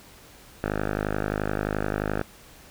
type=tone with low-pass filter; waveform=5% pulse; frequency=51.5 Hz; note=G#1; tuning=14 cents flat; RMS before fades=-28 dBFS; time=0.64-2.22 s; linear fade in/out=0 ms; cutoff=1500 Hz; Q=1.7; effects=pink hiss -50 dBFS RMS until 2.7 s